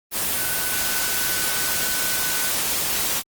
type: tone in noise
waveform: sine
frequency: 1500 Hz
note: F#6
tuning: 23 cents sharp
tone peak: -31 dBFS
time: 0.33-2.52 s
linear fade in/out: 50 ms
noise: white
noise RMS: -23 dBFS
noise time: 0.11-3.23 s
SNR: -11 dB
effects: Opus 24 kbps